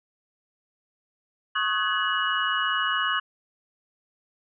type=tone cluster; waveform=sine; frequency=1095 / 1260 / 1503 / 1689 / 2918 Hz; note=C#6 / D#6 / F#6 / G#6 / F#7; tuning=-22 / +21 / +27 / +29 / -25 cents; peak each=-29 dBFS; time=1.55-3.2 s; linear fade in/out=10 ms; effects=none